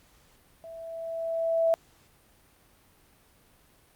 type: tone with level ramp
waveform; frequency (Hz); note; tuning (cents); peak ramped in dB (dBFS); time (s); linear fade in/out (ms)
sine; 659.3; E5; 0; -41 to -19; 0.64-1.74; 0
effects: pink hiss -61 dBFS RMS until 3.95 s + Opus 48 kbps